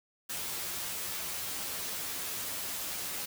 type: noise with comb filter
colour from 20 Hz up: white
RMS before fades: -37 dBFS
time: 0.29-3.26 s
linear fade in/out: 10 ms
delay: 11 ms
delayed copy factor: +0.8
effects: none